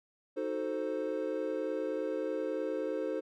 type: chord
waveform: triangle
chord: D# diminished seventh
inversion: none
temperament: equal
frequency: 311.1 / 370 / 440 / 523.3 Hz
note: D#4 / F#4 / A4 / C5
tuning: 0 / 0 / 0 / 0 cents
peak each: -36 / -39 / -35 / -34 dBFS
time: 0.36-3.21 s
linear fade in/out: 20 ms
effects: none